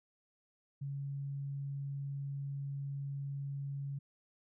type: tone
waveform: sine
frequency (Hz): 139.6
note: C#3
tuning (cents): +13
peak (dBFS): -37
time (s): 0.81-3.99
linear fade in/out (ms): 10
effects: none